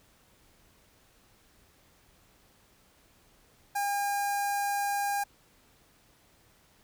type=tone with notch filter; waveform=sawtooth; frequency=808 Hz; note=G#5; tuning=48 cents flat; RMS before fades=-30 dBFS; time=3.75-5.24 s; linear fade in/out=10 ms; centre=3300 Hz; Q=0.88; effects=pink hiss -63 dBFS RMS until 6.83 s